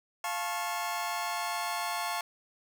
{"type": "chord", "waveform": "sawtooth", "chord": "F augmented", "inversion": "none", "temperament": "just", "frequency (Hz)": [698.5, 873.1, 1091.3], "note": ["F5", "A5", "C#6"], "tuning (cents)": [0, -14, -27], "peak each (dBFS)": -32, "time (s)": [0.24, 2.21], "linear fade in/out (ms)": 2, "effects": []}